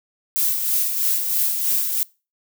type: noise with tremolo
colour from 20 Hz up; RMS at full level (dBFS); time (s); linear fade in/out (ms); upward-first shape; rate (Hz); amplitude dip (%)
violet; -19; 0.36-2.03; 0; sine; 3.1; 45
effects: noise-tail reverb RT60 0.3 s tail -23 dB re dry